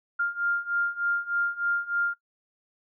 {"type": "beating tone pair", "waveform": "sine", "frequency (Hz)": [1399, 1402.3], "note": ["F6", "F6"], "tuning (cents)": [3, 7], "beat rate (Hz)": 3.3, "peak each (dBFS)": [-29, -27], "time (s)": [0.19, 2.14], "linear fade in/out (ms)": 10, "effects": ["noise-tail reverb RT60 0.1 s tail -18 dB re dry"]}